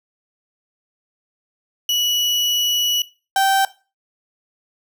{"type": "tone pair in turn", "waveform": "35% pulse", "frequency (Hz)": [2938, 778.2], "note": ["F#7", "G5"], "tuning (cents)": [-13, -13], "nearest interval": "octave + major seventh", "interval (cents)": 2300, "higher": "first", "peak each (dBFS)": [-15, -12], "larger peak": "second", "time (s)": [[1.89, 3.02], [3.36, 3.65]], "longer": "first", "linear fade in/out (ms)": 2, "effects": ["noise-tail reverb RT60 0.3 s tail -17 dB re dry"]}